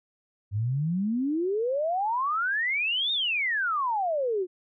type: exponential two-way sweep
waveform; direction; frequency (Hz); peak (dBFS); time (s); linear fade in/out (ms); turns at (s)
sine; up then down; 97.2 to 3735 to 347.8; -24; 0.51-4.47; 50; 3.12
effects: none